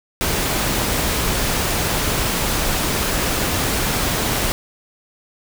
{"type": "noise", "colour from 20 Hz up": "pink", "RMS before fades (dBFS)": -20, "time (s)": [0.21, 4.52], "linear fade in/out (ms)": 0, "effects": []}